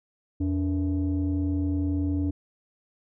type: tone pair together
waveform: sine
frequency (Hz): 85.12 / 286.3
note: F2 / D4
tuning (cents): -44 / -44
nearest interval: octave + major sixth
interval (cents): 2100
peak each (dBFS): -24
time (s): 0.4-2.31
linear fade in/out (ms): 10
effects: tanh soft clip ceiling -20 dBFS